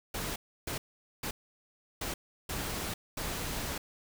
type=noise bursts at uneven times; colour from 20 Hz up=pink; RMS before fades=-36 dBFS; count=6; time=0.14-0.36 / 0.67-0.78 / 1.23-1.31 / 2.01-2.14 / 2.49-2.94 / 3.17-3.78 s; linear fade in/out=5 ms; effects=none